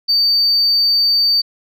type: tone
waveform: sine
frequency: 4600 Hz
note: D8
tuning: 37 cents flat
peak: -9 dBFS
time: 0.08-1.42 s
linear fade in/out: 20 ms
effects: tanh soft clip ceiling -9 dBFS